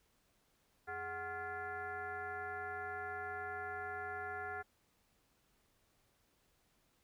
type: tone with frequency modulation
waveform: sine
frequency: 1069 Hz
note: C6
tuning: 37 cents sharp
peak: -40 dBFS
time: 0.87-4.63 s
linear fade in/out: 20 ms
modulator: 327 Hz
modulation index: 2.1
effects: pink hiss -75 dBFS RMS until 7.03 s